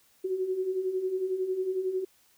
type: beating tone pair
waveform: sine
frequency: 365.5 / 376.5 Hz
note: F#4 / F#4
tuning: -21 / +30 cents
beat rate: 11 Hz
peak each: -35 / -28 dBFS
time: 0.24-2.05 s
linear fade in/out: 10 ms
effects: white hiss -64 dBFS RMS until 2.37 s